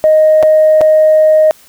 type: tone with dropouts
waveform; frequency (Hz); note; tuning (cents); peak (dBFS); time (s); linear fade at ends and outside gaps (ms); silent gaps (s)
sine; 622.3; D#5; 0; -3; 0.04-1.51; 0; 0.427-0.432 / 0.809-0.814
effects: tanh soft clip ceiling 0 dBFS + white hiss -43 dBFS RMS until 1.68 s